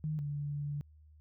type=tone pair in turn; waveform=sine; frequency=153.7 / 145.07 Hz; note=D#3 / D3; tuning=-21 / -21 cents; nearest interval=minor second; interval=100 cents; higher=first; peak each=-32 / -34 dBFS; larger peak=first; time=0.04-0.19 / 0.19-0.81 s; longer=second; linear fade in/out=0 ms; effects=added 76 Hz sine -56 dBFS peak until 1.2 s